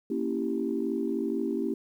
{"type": "chord", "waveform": "sine", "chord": "A# diminished seventh", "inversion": "none", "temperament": "equal", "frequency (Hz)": [233.1, 277.2, 329.6, 392], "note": ["A#3", "C#4", "E4", "G4"], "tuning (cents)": [0, 0, 0, 0], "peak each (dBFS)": -32, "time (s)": [0.1, 1.74], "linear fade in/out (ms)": 5, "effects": ["tanh soft clip ceiling -16 dBFS", "10-bit"]}